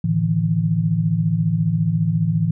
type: chord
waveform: sine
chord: A suspended fourth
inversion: none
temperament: equal with one note detuned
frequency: 110 / 150.18 / 164.81 Hz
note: A2 / D3 / E3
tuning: 0 / +39 / 0 cents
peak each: -22 / -23 / -18 dBFS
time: 0.04-2.51 s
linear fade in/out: 5 ms
effects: none